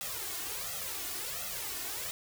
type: noise with flanger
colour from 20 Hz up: white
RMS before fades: -38 dBFS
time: 0.01-2.11 s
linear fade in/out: 0 ms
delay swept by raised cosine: 1.5 to 2.8 ms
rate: 1.4 Hz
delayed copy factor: +0.95
effects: none